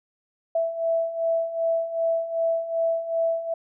sine beating tone pair, 659.3 / 661.9 Hz, E5 / E5, 0 / +7 cents, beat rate 2.6 Hz, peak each -28 / -23 dBFS, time 0.55-3.54 s, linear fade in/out 5 ms, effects none

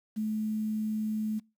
sine tone with quantisation, 215.9 Hz, A3, 33 cents flat, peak -28 dBFS, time 0.16-1.4 s, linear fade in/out 20 ms, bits 9, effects noise-tail reverb RT60 0.3 s tail -26 dB re dry

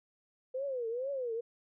sine tone with vibrato, 503 Hz, B4, 32 cents sharp, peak -33 dBFS, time 0.54-1.41 s, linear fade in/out 10 ms, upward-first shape triangle, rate 2.2 Hz, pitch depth 220 cents each way, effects none

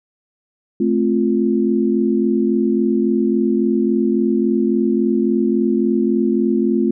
sine chord, F major, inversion first, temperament just, 218.3 / 261.9 / 349.2 Hz, A3 / C4 / F4, -13 / +2 / 0 cents, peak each -17 / -19 / -18 dBFS, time 0.8-6.91 s, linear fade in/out 5 ms, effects none

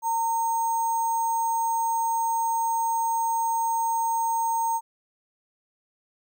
sine tone with sample-and-hold, 916 Hz, A#5, 31 cents flat, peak -22 dBFS, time 0.02-4.81 s, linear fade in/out 50 ms, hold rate 7350 Hz, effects none

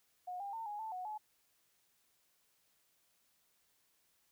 sine tone with pitch steps, 724 / 801 / 903 / 830 / 882 / 734 / 853 Hz, F#5 / G5 / A5 / G#5 / A5 / F#5 / G#5, -38 / +37 / +45 / -1 / +4 / -14 / +46 cents, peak -40 dBFS, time 0.27-1.18 s, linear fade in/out 10 ms, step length 130 ms, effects white hiss -75 dBFS RMS until 4.31 s

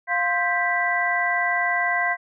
sine tone cluster, 701 / 1045 / 1579 / 1973 Hz, F5 / C6 / G6 / B6, +6 / -2 / +12 / -2 cents, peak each -25 / -28 / -26 / -23 dBFS, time 0.07-2.17 s, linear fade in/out 50 ms, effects none

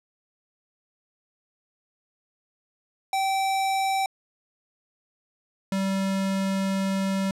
square tone pair in turn, 774 / 193.5 Hz, G5 / G3, -22 / -22 cents, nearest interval 2 octaves, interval 2400 cents, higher first, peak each -23 / -24 dBFS, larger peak first, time 3.13-4.06 / 5.72-7.31 s, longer second, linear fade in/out 2 ms, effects low-pass 11000 Hz 12 dB/octave

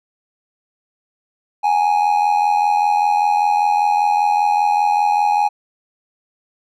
triangle tone with amplitude modulation, 830.6 Hz, G#5, in tune, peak -8 dBFS, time 1.63-5.49 s, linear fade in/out 20 ms, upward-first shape sine, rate 85.1 Hz, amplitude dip 65%, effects none

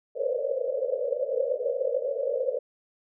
pink band-pass noise, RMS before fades -28 dBFS, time 0.15-2.59 s, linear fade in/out 10 ms, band 480 to 570 Hz, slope 96 dB/octave, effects none

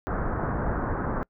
pink low-pass noise, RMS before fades -28 dBFS, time 0.07-1.23 s, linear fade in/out 0 ms, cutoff 1600 Hz, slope 48 dB/octave, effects noise-tail reverb RT60 0.1 s tail -26 dB re dry

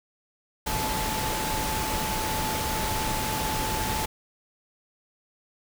sine tone in noise, 871 Hz, A5, 18 cents flat, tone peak -31 dBFS, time 0.66-4.06 s, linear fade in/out 10 ms, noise pink, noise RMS -29 dBFS, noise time 0.66-4.06 s, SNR -5 dB, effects none

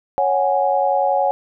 sine chord, C# suspended fourth, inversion none, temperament equal, 554.4 / 740 / 830.6 Hz, C#5 / F#5 / G#5, 0 / 0 / 0 cents, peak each -19 dBFS, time 0.18-1.31 s, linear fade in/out 0 ms, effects none

